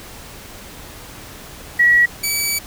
sine / 10% pulse tone pair in turn, 1924 / 2288 Hz, B6 / D7, -46 / -46 cents, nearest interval minor third, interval 300 cents, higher second, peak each -9 dBFS, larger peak neither, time 1.79-2.06 / 2.23-2.59 s, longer second, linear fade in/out 10 ms, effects pink hiss -37 dBFS RMS until 2.66 s

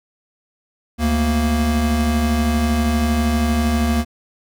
square tone pair together, 73.42 / 232.9 Hz, D2 / A#3, 0 / -1 cents, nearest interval octave + minor sixth, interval 1999 cents, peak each -19 dBFS, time 0.98-4.05 s, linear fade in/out 50 ms, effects none

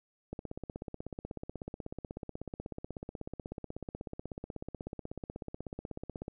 click train, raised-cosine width 2 ms, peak -26 dBFS, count 98, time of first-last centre 0.33-6.281 s, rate 16.3 Hz, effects none

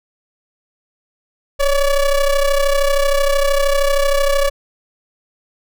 square ring-modulated tone, 286.5 Hz, D4, 43 cents flat, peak -10 dBFS, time 1.59-4.5 s, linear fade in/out 20 ms, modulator 270 Hz, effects none

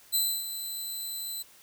5% pulse tone with ADSR envelope, 4027 Hz, B7, 33 cents sharp, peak -16 dBFS, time 0.12-1.43 s, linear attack 28 ms, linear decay 280 ms, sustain -11 dB, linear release 14 ms, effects white hiss -56 dBFS RMS until 1.62 s

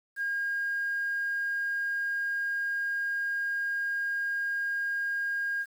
sine tone, 1620 Hz, G#6, 43 cents flat, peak -27 dBFS, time 0.16-5.66 s, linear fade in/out 50 ms, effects tanh soft clip ceiling -23 dBFS + 9-bit

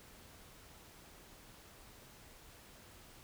silence, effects pink hiss -58 dBFS RMS until 3.23 s

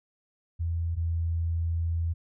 sine tone pair in turn, 83.8 / 83.38 Hz, E2 / E2, +29 / +20 cents, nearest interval unison, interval 9 cents, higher first, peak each -26 / -25 dBFS, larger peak second, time 0.59-0.96 / 0.96-2.14 s, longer second, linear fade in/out 20 ms, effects none

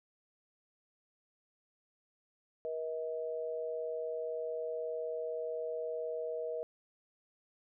sine tone pair together, 478 / 637.1 Hz, A#4 / D#5, +43 / +41 cents, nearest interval perfect fourth, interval 498 cents, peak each -37 / -39 dBFS, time 2.65-6.63 s, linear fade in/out 0 ms, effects none

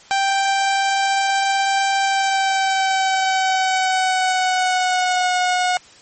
sawtooth tone with pitch glide, 784 to 727.3 Hz, G5 to F#5, 0 to -30 cents, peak -12 dBFS, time 0.11-5.77 s, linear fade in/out 0 ms, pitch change -130 cents, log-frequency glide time 2-5.36 s, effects white hiss -46 dBFS RMS until 6.01 s + MP3 32 kbps

